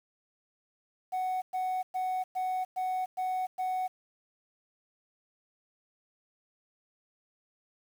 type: tone bursts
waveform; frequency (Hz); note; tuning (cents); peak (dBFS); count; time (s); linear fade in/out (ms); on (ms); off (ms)
sine; 743; F#5; +7; -26; 7; 1.12-3.88; 20; 300; 110
effects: tanh soft clip ceiling -28 dBFS + 9-bit